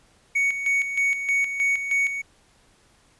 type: tone with tremolo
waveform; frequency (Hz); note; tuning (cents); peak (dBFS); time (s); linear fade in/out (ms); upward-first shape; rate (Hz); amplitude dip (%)
triangle; 2230; C#7; +10; -17; 0.35-2.22; 10; square; 3.2; 60
effects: pink hiss -59 dBFS RMS until 3.19 s + resampled to 24000 Hz